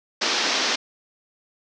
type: band-pass noise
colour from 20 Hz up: white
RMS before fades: -23 dBFS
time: 0.21-0.76 s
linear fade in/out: 10 ms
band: 210 to 5900 Hz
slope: 48 dB/octave
effects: none